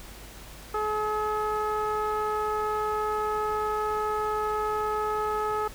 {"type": "tone with low-pass filter", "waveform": "sawtooth", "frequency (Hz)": 426.2, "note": "G#4", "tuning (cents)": 45, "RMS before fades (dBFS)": -28, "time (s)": [0.74, 5.68], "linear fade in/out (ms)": 5, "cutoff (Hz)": 1200, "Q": 4, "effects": ["added 50 Hz sine -47 dBFS peak until 5.74 s", "pink hiss -46 dBFS RMS until 5.74 s"]}